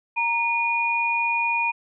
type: tone pair together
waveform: sine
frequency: 932.3 / 2448 Hz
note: A#5 / D#7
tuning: 0 / -29 cents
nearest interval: octave + perfect fourth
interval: 1671 cents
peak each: -24 / -22 dBFS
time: 0.16-1.72 s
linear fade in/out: 20 ms
effects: none